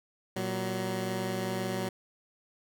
15% pulse tone pair together, 117.84 / 187.9 Hz, A#2 / F#3, +19 / +27 cents, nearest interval minor sixth, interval 808 cents, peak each -29 / -26 dBFS, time 0.36-1.89 s, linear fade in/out 5 ms, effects none

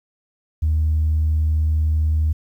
sine tone, 77.78 Hz, D#2, in tune, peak -14 dBFS, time 0.62-2.33 s, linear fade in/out 10 ms, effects tanh soft clip ceiling -12 dBFS + 9-bit

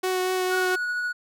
sawtooth tone with vibrato, 370 Hz, F#4, in tune, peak -19 dBFS, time 0.03-0.76 s, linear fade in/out 10 ms, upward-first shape triangle, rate 4.2 Hz, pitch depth 14 cents each way
triangle tone with tremolo, 1463 Hz, F#6, 20 cents flat, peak -22 dBFS, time 0.5-1.13 s, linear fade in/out 20 ms, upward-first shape triangle, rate 13 Hz, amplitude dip 25%
effects none

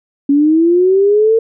sine linear sweep, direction up, 277.2 to 456 Hz, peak -7 dBFS, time 0.29-1.39 s, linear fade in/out 5 ms, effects none

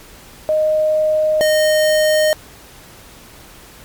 sine / square tone pair in turn, 619 / 616.6 Hz, D#5 / D#5, -9 / -16 cents, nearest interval unison, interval 7 cents, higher first, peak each -12 dBFS, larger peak neither, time 0.49-1.41 / 1.41-2.33 s, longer neither, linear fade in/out 0 ms, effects pink hiss -41 dBFS RMS until 3.84 s + MP3 96 kbps

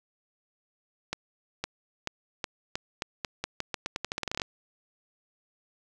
accelerating click train, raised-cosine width 0.2 ms, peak -13 dBFS, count 22, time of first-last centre 1.13-4.418 s, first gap 510 ms, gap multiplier 0.85, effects none

